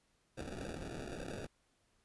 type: noise with sample-and-hold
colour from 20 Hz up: violet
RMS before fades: -44 dBFS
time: 0.37-1.47 s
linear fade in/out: 10 ms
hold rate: 1050 Hz
effects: pink hiss -75 dBFS RMS until 2.04 s + resampled to 24000 Hz

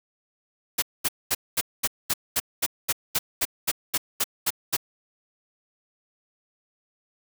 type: noise bursts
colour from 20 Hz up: white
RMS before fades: -23 dBFS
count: 16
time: 0.78-4.768 s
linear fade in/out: 10 ms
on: 43 ms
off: 220 ms
effects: none

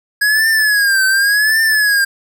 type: tone with vibrato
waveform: square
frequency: 1661.2 Hz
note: G#6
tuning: in tune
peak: -11 dBFS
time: 0.21-2.05 s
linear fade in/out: 10 ms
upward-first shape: triangle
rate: 0.89 Hz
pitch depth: 140 cents each way
effects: none

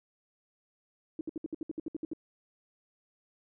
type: tone bursts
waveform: sine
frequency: 317.1 Hz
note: D#4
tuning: 33 cents sharp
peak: -32 dBFS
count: 12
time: 1.19-2.134 s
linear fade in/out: 2 ms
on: 20 ms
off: 64 ms
effects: none

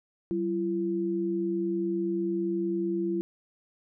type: tone pair together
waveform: sine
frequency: 190.48 / 339.4 Hz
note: G3 / F4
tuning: -49 / -49 cents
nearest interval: minor seventh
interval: 1000 cents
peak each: -32 / -27 dBFS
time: 0.31-3.21 s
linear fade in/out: 0 ms
effects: none

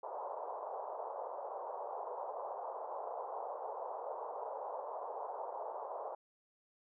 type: band-pass noise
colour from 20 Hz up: white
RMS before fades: -43 dBFS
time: 0.03-6.15 s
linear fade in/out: 5 ms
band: 460 to 990 Hz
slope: 48 dB/octave
effects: none

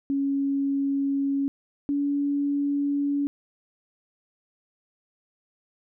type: tone pair in turn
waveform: sine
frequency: 277.2 / 284.5 Hz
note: C#4 / C#4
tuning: 0 / +45 cents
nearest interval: unison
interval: 45 cents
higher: second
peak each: -22 dBFS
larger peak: neither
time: 0.1-1.48 / 1.89-3.27 s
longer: neither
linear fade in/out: 0 ms
effects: none

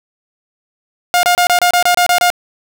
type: tone bursts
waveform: sawtooth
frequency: 710 Hz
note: F5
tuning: 28 cents sharp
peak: -5 dBFS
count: 10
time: 1.14-2.302 s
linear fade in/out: 0 ms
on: 91 ms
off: 28 ms
effects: none

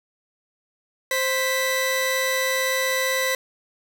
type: tone pair together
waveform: sawtooth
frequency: 523.3 / 1977.5 Hz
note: C5 / B6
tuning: 0 / +2 cents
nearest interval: octave + major seventh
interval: 2302 cents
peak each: -20 dBFS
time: 1.11-3.35 s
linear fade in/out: 2 ms
effects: none

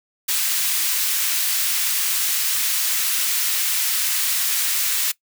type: high-pass noise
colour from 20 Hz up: white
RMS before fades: -21 dBFS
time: 0.28-5.12 s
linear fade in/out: 10 ms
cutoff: 1700 Hz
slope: 12 dB/octave
effects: noise-tail reverb RT60 0.1 s tail -20 dB re dry

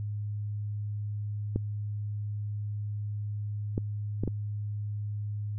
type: clicks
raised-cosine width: 3 ms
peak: -16 dBFS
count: 4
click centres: 1.56 / 3.779 / 4.236 / 4.277 s
effects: added 104 Hz sine -31 dBFS peak until 5.58 s

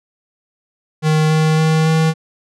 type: tone with pitch steps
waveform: square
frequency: 155.56 / 156.91 / 158.28 / 159.66 Hz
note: D#3 / D#3 / D#3 / D#3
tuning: 0 / +15 / +30 / +45 cents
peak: -12 dBFS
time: 1.02-2.14 s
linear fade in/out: 50 ms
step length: 280 ms
effects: low-pass 8000 Hz 12 dB/octave

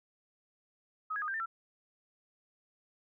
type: tone with pitch steps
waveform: sine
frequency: 1268 / 1660 / 1234 / 1579 / 1792 / 1345 Hz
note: D#6 / G#6 / D#6 / G6 / A6 / E6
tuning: +32 / -1 / -15 / +12 / +31 / +34 cents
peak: -33 dBFS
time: 1.1-1.46 s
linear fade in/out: 10 ms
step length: 60 ms
effects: none

